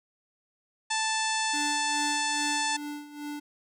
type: harmonic tone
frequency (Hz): 880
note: A5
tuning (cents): 0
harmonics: 1 / 2 / 3 / 4 / 5 / 6 / 7 / 8 / 9 / 10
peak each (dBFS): -30 / -33 / -35 / -36 / -37 / -38 / -38 / -39 / -40 / -40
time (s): 0.9-2.77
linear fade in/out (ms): 10
type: tone with tremolo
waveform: square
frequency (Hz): 293.7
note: D4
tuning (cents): 0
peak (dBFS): -34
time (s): 1.53-3.4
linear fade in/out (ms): 10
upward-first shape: sine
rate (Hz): 2.4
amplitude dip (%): 75
effects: none